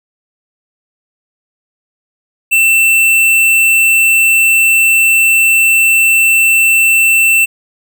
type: tone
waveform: square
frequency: 2680 Hz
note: E7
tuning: 28 cents sharp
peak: -7 dBFS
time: 2.51-7.46 s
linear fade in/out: 20 ms
effects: none